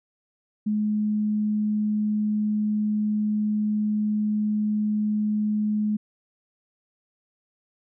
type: tone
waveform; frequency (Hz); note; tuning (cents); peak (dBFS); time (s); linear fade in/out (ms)
sine; 211.5; G#3; +32; -21; 0.66-5.97; 10
effects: none